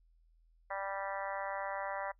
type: harmonic tone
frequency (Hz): 196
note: G3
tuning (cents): 0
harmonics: 3 / 4 / 5 / 6 / 7 / 8 / 9 / 10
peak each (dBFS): -41 / -42 / -43 / -47 / -47 / -49 / -48 / -47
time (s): 0.7-2.12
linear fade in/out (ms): 10
effects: noise-tail reverb RT60 0.1 s tail -21 dB re dry + added 41 Hz sine -64 dBFS peak until 2.19 s